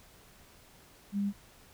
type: tone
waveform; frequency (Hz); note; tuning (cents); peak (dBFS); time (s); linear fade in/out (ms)
sine; 201.2; G3; +45; -28; 1.12-1.33; 50
effects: pink hiss -58 dBFS RMS until 1.73 s